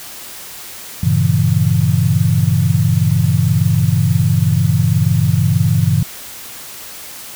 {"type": "chord", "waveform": "sine", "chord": "G diminished seventh", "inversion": "none", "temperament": "equal", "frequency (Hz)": [98, 116.54, 138.59, 164.81], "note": ["G2", "Bb2", "Db3", "Fb3"], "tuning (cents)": [0, 0, 0, 0], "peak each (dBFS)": -16, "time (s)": [1.03, 6.03], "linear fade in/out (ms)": 5, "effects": ["white hiss -32 dBFS RMS until 7.35 s"]}